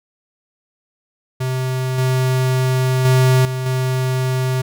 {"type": "tone with level steps", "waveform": "square", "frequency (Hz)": 129.3, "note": "C3", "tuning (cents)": -20, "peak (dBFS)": [-19, -15, -11, -21, -17], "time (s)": [1.4, 4.62], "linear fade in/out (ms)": 10, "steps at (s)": [1.98, 3.05, 3.45, 3.66], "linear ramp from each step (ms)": 2, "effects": []}